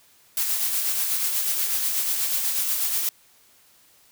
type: noise with tremolo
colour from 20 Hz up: blue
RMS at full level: -23 dBFS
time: 0.37-3.09 s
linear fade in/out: 2 ms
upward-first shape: sine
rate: 8.2 Hz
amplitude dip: 35%
effects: white hiss -57 dBFS RMS until 4.11 s